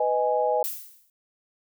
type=chord; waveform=sine; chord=G# minor; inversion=first; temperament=just; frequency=498.4 / 623 / 830.6 Hz; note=B4 / D#5 / G#5; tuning=+16 / +2 / 0 cents; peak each=-25 dBFS; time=0-0.63 s; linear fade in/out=5 ms
type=noise with exponential decay; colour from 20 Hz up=violet; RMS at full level=-27 dBFS; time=0.64-1.1 s; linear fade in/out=2 ms; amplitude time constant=100 ms
effects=none